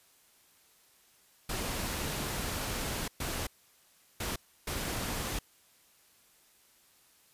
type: noise bursts at uneven times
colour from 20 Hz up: pink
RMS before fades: -35 dBFS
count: 4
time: 1.49-3.08 / 3.2-3.47 / 4.2-4.36 / 4.67-5.39 s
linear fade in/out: 5 ms
effects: white hiss -64 dBFS RMS until 7.33 s + resampled to 32000 Hz